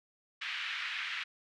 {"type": "band-pass noise", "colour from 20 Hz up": "white", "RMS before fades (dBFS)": -38, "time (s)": [0.41, 1.24], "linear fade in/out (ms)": 10, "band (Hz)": [1500, 3000], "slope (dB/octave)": 24, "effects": []}